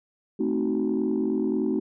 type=chord; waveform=sine; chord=A diminished seventh; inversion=none; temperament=equal with one note detuned; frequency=220 / 261.6 / 311.1 / 374.7 Hz; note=A3 / C4 / Eb4 / Gb4; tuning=0 / 0 / 0 / +22 cents; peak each=-27 dBFS; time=0.39-1.8 s; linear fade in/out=10 ms; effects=tanh soft clip ceiling -16 dBFS